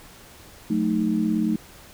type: chord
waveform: sine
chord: D# diminished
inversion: first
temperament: equal with one note detuned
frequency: 182.56 / 220 / 311.1 Hz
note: F#3 / A3 / D#4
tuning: -23 / 0 / 0 cents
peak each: -27 / -22 / -25 dBFS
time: 0.7-1.56 s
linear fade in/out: 5 ms
effects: pink hiss -47 dBFS RMS until 1.93 s